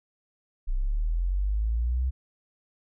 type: linear sweep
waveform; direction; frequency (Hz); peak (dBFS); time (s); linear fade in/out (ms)
sine; up; 30.03 to 65.41; -23; 0.67-2.11; 20
effects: none